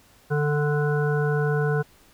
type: harmonic tone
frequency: 147.7 Hz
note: D3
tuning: 10 cents sharp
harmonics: 1 / 3 / 5 / 7 / 9 / 10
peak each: -22 / -25 / -34 / -37 / -41 / -31 dBFS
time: 0.3-1.83 s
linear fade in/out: 20 ms
effects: pink hiss -56 dBFS RMS until 2.13 s